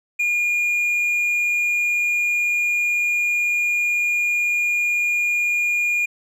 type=tone; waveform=triangle; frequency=2426 Hz; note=D#7; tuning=44 cents flat; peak=-16 dBFS; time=0.19-6.06 s; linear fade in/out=10 ms; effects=none